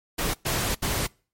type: noise bursts at uneven times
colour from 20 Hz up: pink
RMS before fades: -26 dBFS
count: 3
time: 0.18-0.34 / 0.45-0.75 / 0.82-1.07 s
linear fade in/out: 10 ms
effects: noise-tail reverb RT60 0.4 s tail -26 dB re dry + MP3 64 kbps